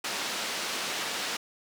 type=band-pass noise; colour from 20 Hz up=white; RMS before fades=-33 dBFS; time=0.04-1.37 s; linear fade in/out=5 ms; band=230 to 4900 Hz; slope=12 dB/octave; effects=none